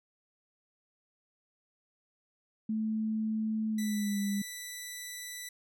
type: tone with pitch glide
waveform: sine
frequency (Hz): 218.6 to 201.6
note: A3 to G3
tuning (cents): -11 to +49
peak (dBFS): -29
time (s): 2.69-4.42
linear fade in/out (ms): 5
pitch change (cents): -140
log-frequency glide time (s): 3.7-4.18
type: tone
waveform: 10% pulse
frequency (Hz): 1975.5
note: B6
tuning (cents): 0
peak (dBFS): -31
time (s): 3.78-5.49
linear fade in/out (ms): 5
effects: none